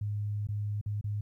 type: tone with dropouts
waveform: sine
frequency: 103.83 Hz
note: G#2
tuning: in tune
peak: -30 dBFS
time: 0.01-1.21 s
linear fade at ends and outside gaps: 5 ms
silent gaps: 0.471-0.487 / 0.813-0.86 / 1.012-1.041 s
effects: 12-bit